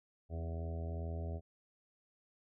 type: harmonic tone with a mistuned harmonic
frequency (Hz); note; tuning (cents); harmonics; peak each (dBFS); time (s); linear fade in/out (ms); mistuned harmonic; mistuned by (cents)
82.41; E2; 0; 1 / 2 / 3 / 4 / 5 / 6 / 7 / 8 / 9; -38 / -48 / -52 / -56 / -51 / -59 / -53 / -52 / -58; 0.29-1.41; 50; 3; +26
effects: none